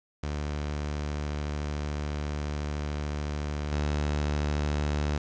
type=tone with level steps; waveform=sawtooth; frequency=73.9 Hz; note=D2; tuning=11 cents sharp; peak=-26 / -22 dBFS; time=0.23-5.18 s; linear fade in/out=5 ms; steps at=3.72 s; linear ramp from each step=5 ms; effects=resampled to 16000 Hz + 8-bit